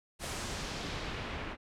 pink noise with low-pass filter sweep, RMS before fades -39 dBFS, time 0.19-1.57 s, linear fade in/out 50 ms, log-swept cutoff 9900 to 2100 Hz, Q 1.1, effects none

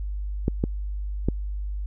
clicks, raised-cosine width 3 ms, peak -9 dBFS, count 3, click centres 0.481 / 0.639 / 1.286 s, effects added 50 Hz sine -27 dBFS peak until 1.86 s

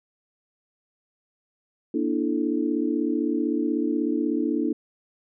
sine tone cluster, 239.3 / 296.1 / 332.2 / 436.1 Hz, A#3 / D4 / E4 / A4, +46 / +14 / +13 / -15 cents, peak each -28 / -25 / -27 / -32 dBFS, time 1.94-4.73 s, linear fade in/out 5 ms, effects none

